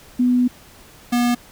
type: tone pair in turn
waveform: sine / square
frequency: 247.9 / 241.7 Hz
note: B3 / B3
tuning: +7 / -37 cents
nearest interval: unison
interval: 44 cents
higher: first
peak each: -13 / -16 dBFS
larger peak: first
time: 0.19-0.48 / 1.12-1.35 s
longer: first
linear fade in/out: 10 ms
effects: pink hiss -46 dBFS RMS until 1.51 s